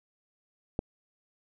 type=click; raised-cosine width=2 ms; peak=-15 dBFS; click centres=0.791 s; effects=none